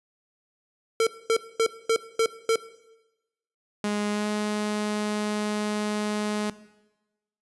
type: tone bursts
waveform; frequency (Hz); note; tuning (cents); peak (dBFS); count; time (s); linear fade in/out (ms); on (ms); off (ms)
square; 451.6; A4; +45; -19; 6; 1-2.558; 2; 68; 230
type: tone with pitch glide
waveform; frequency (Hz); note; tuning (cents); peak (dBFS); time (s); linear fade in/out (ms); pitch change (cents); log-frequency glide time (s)
sawtooth; 207.7 to 210.2; G#3 to G#3; 0 to +21; -21; 3.84-6.5; 2; +21; 4.11-4.27
effects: noise-tail reverb RT60 1.0 s tail -17 dB re dry + resampled to 24000 Hz